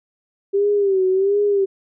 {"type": "tone with vibrato", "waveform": "sine", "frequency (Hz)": 392, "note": "G4", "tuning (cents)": 0, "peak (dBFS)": -14, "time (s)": [0.53, 1.66], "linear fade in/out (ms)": 20, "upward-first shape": "sine", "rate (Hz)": 1.4, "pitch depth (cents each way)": 86, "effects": []}